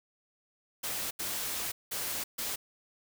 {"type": "noise bursts at uneven times", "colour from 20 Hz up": "white", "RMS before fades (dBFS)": -35, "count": 4, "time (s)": [[0.83, 1.11], [1.19, 1.72], [1.91, 2.24], [2.38, 2.56]], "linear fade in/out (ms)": 10, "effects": []}